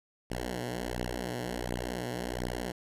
5% pulse beating tone pair, 60.4 / 61.8 Hz, B1 / B1, -38 / +2 cents, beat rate 1.4 Hz, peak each -25 dBFS, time 0.3-2.72 s, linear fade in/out 10 ms, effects resampled to 32000 Hz

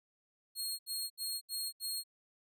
20% pulse tone bursts, 4271 Hz, C8, 35 cents sharp, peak -30 dBFS, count 5, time 0.55-2.038 s, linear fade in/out 50 ms, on 240 ms, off 72 ms, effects none

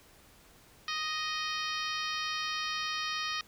harmonic tone, 622.3 Hz, D#5, in tune, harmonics 2 / 3 / 4 / 5 / 6 / 7 / 8 / 9, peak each -37 / -39 / -40 / -41 / -42 / -42 / -43 / -44 dBFS, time 0.88-3.41 s, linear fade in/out 2 ms, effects pink hiss -59 dBFS RMS until 3.47 s

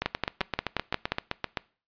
two click trains, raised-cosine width 0.3 ms, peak -9 / -11 dBFS, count 7 / 13, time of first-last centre 0.06-1.12 / 0.02-1.572 s, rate 5.66 / 7.73 Hz, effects noise-tail reverb RT60 0.4 s tail -22 dB re dry + resampled to 11025 Hz

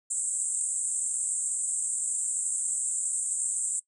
pink band-pass noise, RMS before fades -30 dBFS, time 0.1-3.8 s, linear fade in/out 10 ms, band 7500 to 8900 Hz, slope 96 dB/octave, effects noise-tail reverb RT60 0.1 s tail -20 dB re dry

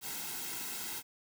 white noise with comb filter, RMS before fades -40 dBFS, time 0.01-1.03 s, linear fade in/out 50 ms, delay 1.7 ms, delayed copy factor -0.65, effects none

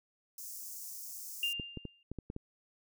white high-pass noise, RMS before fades -45 dBFS, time 0.38-1.53 s, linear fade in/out 2 ms, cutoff 5300 Hz, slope 48 dB/octave
sine tone with exponential decay, 2798 Hz, F7, 3 cents sharp, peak -28 dBFS, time 1.43-2.03 s, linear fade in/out 2 ms, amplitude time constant 130 ms
clicks, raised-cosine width 3 ms, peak -27 dBFS, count 7, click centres 1.598 / 1.773 / 1.853 / 2.116 / 2.187 / 2.301 / 2.364 s
effects none

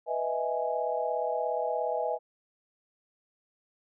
sine chord, E major seventh, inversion second, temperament equal, 493.9 / 622.3 / 659.3 / 830.6 Hz, B4 / D#5 / E5 / G#5, 0 / 0 / 0 / 0 cents, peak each -33 dBFS, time 0.06-2.19 s, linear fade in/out 50 ms, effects none

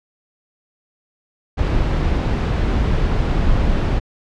brown noise, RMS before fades -17 dBFS, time 1.57-4 s, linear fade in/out 20 ms, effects low-pass 4000 Hz 12 dB/octave

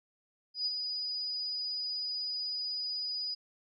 sine tone with ADSR envelope, 4942 Hz, D#8, 13 cents flat, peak -28 dBFS, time 0.54-3.35 s, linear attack 120 ms, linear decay 35 ms, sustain -5 dB, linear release 16 ms, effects none

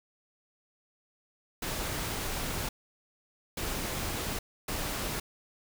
pink noise bursts at uneven times, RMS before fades -34 dBFS, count 3, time 1.62-2.69 / 3.57-4.39 / 4.68-5.2 s, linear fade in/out 5 ms, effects none

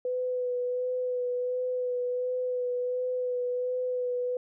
sine tone with vibrato, 498.6 Hz, B4, 16 cents sharp, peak -27 dBFS, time 0.05-4.37 s, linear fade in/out 2 ms, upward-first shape sine, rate 1.4 Hz, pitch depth 19 cents each way, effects none

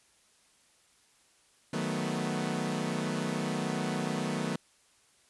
sawtooth chord, B dominant seventh, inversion first, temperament equal, 155.56 / 185 / 220 / 246.9 Hz, D#3 / F#3 / A3 / B3, 0 / 0 / 0 / 0 cents, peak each -32 dBFS, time 1.73-4.56 s, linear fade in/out 5 ms, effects white hiss -65 dBFS RMS until 5.29 s + resampled to 24000 Hz

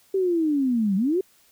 sine linear two-way sweep, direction down then up, 392 to 185 to 392 Hz, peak -19 dBFS, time 0.14-1.21 s, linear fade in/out 5 ms, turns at 0.96 s, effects white hiss -59 dBFS RMS until 1.51 s

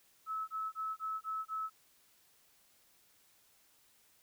sine tone bursts, 1299 Hz, E6, 26 cents flat, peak -35 dBFS, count 6, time 0.26-1.7 s, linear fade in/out 50 ms, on 220 ms, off 24 ms, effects white hiss -68 dBFS RMS until 4.22 s

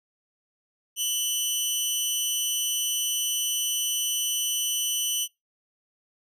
15% pulse tone with amplitude modulation, 3000 Hz, F#7, 23 cents sharp, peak -14 dBFS, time 0.96-5.28 s, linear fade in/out 50 ms, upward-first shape sine, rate 220 Hz, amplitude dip 70%, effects noise-tail reverb RT60 0.2 s tail -24 dB re dry

